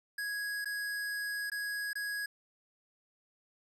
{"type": "tone with dropouts", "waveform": "square", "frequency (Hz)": 1661.2, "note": "G#6", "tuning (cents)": 0, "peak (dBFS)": -35, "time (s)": [0.18, 2.26], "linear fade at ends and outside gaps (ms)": 5, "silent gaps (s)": [[0.646, 0.656], [1.5, 1.517], [1.932, 1.954]], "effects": ["resampled to 32000 Hz"]}